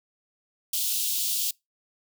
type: high-pass noise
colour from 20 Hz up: white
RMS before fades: -27 dBFS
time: 0.73-1.51 s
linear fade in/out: 5 ms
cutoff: 2900 Hz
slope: 48 dB/octave
effects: noise-tail reverb RT60 0.2 s tail -25 dB re dry